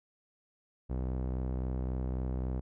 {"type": "tone with low-pass filter", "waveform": "sawtooth", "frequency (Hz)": 63.7, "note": "C2", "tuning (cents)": -46, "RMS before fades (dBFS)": -34, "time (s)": [0.89, 2.61], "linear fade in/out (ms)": 20, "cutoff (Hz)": 650, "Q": 0.64, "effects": []}